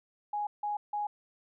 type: tone bursts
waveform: sine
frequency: 830.6 Hz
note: G#5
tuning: in tune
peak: -30 dBFS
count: 3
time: 0.33-1.07 s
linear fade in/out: 5 ms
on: 140 ms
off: 160 ms
effects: none